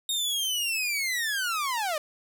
sawtooth linear sweep, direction down, 3729 to 581 Hz, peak -23 dBFS, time 0.09-1.98 s, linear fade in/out 2 ms, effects none

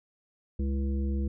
harmonic tone with a mistuned harmonic, 69.3 Hz, C#2, in tune, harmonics 1 / 3 / 5 / 7, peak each -27 / -34 / -39 / -46 dBFS, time 0.59-1.28 s, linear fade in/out 5 ms, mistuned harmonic 5, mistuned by -72 cents, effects none

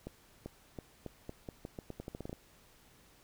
accelerating click train, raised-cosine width 2 ms, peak -28 dBFS, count 16, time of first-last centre 0.07-2.329 s, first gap 390 ms, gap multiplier 0.84, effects pink hiss -63 dBFS RMS until 3.23 s

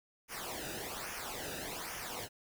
pink noise with flanger, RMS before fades -42 dBFS, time 0.28-2.29 s, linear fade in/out 50 ms, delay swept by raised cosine 0.24 to 0.94 ms, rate 1.2 Hz, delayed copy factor -0.75, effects none

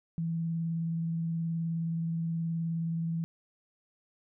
sine tone with vibrato, 165.3 Hz, E3, 5 cents sharp, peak -29 dBFS, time 0.18-3.24 s, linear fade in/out 0 ms, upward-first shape triangle, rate 19 Hz, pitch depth 20 cents each way, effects none

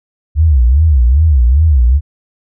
sine tone with vibrato, 69.3 Hz, C#2, in tune, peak -5 dBFS, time 0.35-2.01 s, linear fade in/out 50 ms, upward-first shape sine, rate 2.5 Hz, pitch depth 280 cents each way, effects none

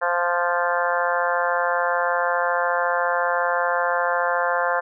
harmonic tone with a mistuned harmonic, 174.61 Hz, F3, in tune, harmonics 3 / 4 / 5 / 6 / 7 / 8 / 9 / 10, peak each -25 / -26 / -28 / -26 / -32 / -28 / -28 / -30 dBFS, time 0.01-4.81 s, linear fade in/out 20 ms, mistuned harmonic 7, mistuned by -19 cents, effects none

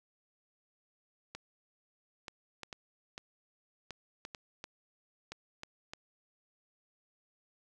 clicks, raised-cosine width 0.2 ms, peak -25 dBFS, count 12, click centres 1.35 / 2.282 / 2.633 / 2.728 / 3.179 / 3.907 / 4.251 / 4.348 / 4.641 / 5.32 / 5.634 / 5.935 s, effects none

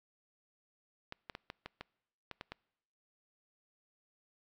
clicks, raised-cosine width 0.3 ms, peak -26 dBFS, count 9, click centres 1.124 / 1.298 / 1.351 / 1.501 / 1.66 / 1.81 / 2.313 / 2.411 / 2.52 s, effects noise-tail reverb RT60 0.9 s tail -26 dB re dry

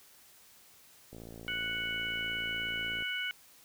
click train, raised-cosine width 2 ms, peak -34 dBFS, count 108, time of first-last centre 1.13-3.024 s, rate 56.5 Hz
harmonic tone, 740 Hz, F#5, in tune, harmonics 2 / 3 / 4, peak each -37 / -37 / -37 dBFS, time 1.48-3.31 s, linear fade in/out 0 ms
effects white hiss -59 dBFS RMS until 3.64 s

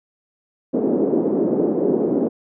white band-pass noise, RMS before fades -19 dBFS, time 0.73-2.29 s, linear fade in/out 20 ms, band 230 to 420 Hz, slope 24 dB/octave, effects none

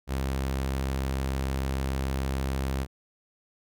sawtooth tone, 66.8 Hz, C2, 36 cents sharp, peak -23 dBFS, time 0.07-2.87 s, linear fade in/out 50 ms, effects none

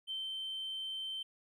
triangle tone with ADSR envelope, 3105 Hz, G7, 17 cents flat, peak -33 dBFS, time 0.07-1.23 s, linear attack 38 ms, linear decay 180 ms, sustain -2 dB, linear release 9 ms, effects tanh soft clip ceiling -34 dBFS

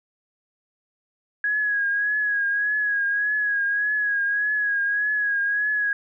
sine tone with vibrato, 1661.2 Hz, G#6, in tune, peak -20 dBFS, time 1.44-5.93 s, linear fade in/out 2 ms, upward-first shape triangle, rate 1.7 Hz, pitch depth 50 cents each way, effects none

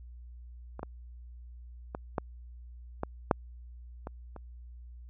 clicks, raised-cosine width 1 ms, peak -26 / -22 / -21 / -15 / -17 / -8 / -24 / -30 dBFS, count 8, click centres 0.794 / 0.831 / 1.949 / 2.182 / 3.034 / 3.312 / 4.071 / 4.363 s, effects added 60 Hz sine -45 dBFS peak until 5.09 s

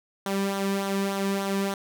sawtooth tone with flanger, 196.6 Hz, G3, 5 cents sharp, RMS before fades -27 dBFS, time 0.26-1.74 s, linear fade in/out 2 ms, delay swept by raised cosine 0.4 to 1.5 ms, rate 3.4 Hz, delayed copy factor -0.55, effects none

